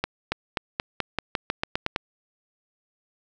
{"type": "accelerating click train", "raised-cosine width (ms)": 0.3, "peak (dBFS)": -8, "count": 12, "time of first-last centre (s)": [0.04, 1.961], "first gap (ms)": 280, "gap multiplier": 0.9, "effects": []}